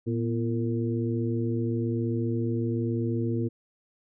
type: harmonic tone with a mistuned harmonic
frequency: 114.4 Hz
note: A#2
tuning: 32 cents flat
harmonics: 1 / 2 / 3 / 4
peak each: -28 / -30 / -31 / -36 dBFS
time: 0.06-3.49 s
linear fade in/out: 20 ms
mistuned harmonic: 2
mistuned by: +98 cents
effects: none